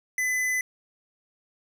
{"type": "tone with tanh clipping", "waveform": "sine", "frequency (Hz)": 2011, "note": "B6", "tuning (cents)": 31, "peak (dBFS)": -25, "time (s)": [0.18, 0.61], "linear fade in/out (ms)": 2, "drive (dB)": 18, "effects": []}